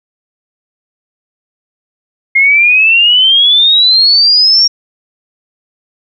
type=exponential sweep; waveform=sine; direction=up; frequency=2126 to 5600 Hz; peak=-4 dBFS; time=2.35-4.68 s; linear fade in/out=10 ms; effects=none